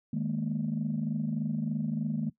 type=chord; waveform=sine; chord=D# suspended fourth; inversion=none; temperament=equal with one note detuned; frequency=155.56 / 209.8 / 233.1 Hz; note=D#3 / G#3 / A#3; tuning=0 / +18 / 0 cents; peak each=-32 dBFS; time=0.13-2.3 s; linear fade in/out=5 ms; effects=noise-tail reverb RT60 0.1 s tail -20 dB re dry + tanh soft clip ceiling -21 dBFS